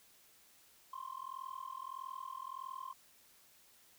sine tone with amplitude modulation, 1054 Hz, C6, 12 cents sharp, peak -37 dBFS, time 0.93-2.93 s, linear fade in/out 5 ms, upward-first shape sine, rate 41.6 Hz, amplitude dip 100%, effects tanh soft clip ceiling -38 dBFS + white hiss -65 dBFS RMS until 3.98 s

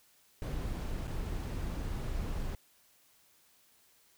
brown noise with dropouts, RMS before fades -36 dBFS, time 0.42-2.55 s, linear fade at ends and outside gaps 1 ms, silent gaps 1.073-1.078 s, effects white hiss -66 dBFS RMS until 4.17 s

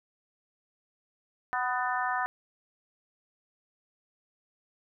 harmonic tone with a mistuned harmonic, 249.3 Hz, B3, 16 cents sharp, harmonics 3 / 4 / 5 / 6 / 7, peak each -32 / -33 / -34 / -35 / -35 dBFS, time 1.53-2.26 s, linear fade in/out 0 ms, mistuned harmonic 7, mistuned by +39 cents, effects none

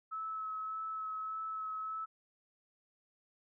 sine tone with vibrato, 1296 Hz, E6, 30 cents flat, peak -37 dBFS, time 0.11-2.06 s, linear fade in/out 20 ms, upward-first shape sine, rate 1.7 Hz, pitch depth 14 cents each way, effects none

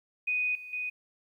sine tone with level steps, 2489 Hz, D#7, in tune, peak -26 / -41 / -31 dBFS, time 0.27-0.9 s, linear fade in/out 10 ms, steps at 0.55 / 0.73 s, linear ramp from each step 2 ms, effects 11-bit

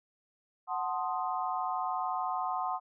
sine chord, F# diminished seventh, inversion none, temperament equal, 740 / 880 / 1046.5 / 1244.5 Hz, F#5 / A5 / C6 / Eb6, 0 / 0 / 0 / 0 cents, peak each -34 / -38 / -35 / -38 dBFS, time 0.67-2.8 s, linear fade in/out 50 ms, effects none

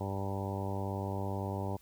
harmonic tone with a mistuned harmonic, 98 Hz, G2, in tune, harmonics 1 / 2 / 3 / 4 / 5 / 6 / 7 / 8 / 9 / 10, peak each -36 / -41 / -44 / -43 / -46 / -44 / -49 / -45 / -45 / -48 dBFS, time 0-1.77 s, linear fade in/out 10 ms, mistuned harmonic 10, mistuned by -19 cents, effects added 50 Hz sine -64 dBFS peak until 1.81 s + white hiss -64 dBFS RMS until 1.81 s

